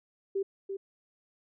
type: tone with echo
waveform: sine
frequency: 391.3 Hz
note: G4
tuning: 3 cents flat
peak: -27 dBFS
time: 0.35-0.43 s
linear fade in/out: 10 ms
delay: 340 ms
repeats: 1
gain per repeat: -6 dB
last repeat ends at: 0.77 s
effects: none